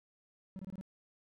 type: tone bursts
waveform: triangle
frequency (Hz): 190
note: F#3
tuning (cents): +46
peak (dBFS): -39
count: 5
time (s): 0.56-0.811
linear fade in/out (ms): 0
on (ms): 31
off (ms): 24
effects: none